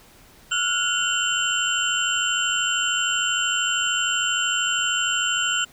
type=tone cluster; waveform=sine; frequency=1350 / 1443 / 2785 / 3054 / 7390 Hz; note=E6 / F#6 / F7 / G7 / A#8; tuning=+41 / -44 / -5 / -46 / -16 cents; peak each=-31 / -25 / -27 / -25 / -28 dBFS; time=0.51-5.65 s; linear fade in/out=10 ms; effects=pink hiss -51 dBFS RMS until 5.72 s